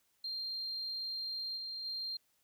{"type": "tone with level steps", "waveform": "sine", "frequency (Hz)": 4186, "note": "C8", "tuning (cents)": 0, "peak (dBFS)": [-36, -39, -36], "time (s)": [0.24, 2.17], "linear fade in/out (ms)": 5, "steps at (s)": [1.56, 1.84], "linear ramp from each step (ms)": 20, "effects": ["tanh soft clip ceiling -32 dBFS", "white hiss -75 dBFS RMS until 2.43 s"]}